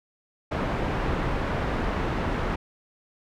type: low-pass noise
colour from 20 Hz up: pink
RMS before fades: -27 dBFS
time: 0.51-2.56 s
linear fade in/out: 10 ms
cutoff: 1700 Hz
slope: 12 dB/octave
effects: none